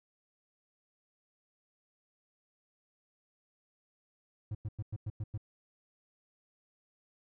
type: tone bursts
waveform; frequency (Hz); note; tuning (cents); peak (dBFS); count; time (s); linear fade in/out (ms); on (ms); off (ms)
triangle; 106.3; G#2; +41; -32; 7; 4.51-5.377; 5; 39; 99
effects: none